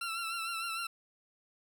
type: tone with vibrato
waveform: 20% pulse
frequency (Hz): 1350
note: E6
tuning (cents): +41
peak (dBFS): -30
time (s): 0.01-0.87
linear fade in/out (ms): 5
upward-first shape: triangle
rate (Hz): 6.6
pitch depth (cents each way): 54
effects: none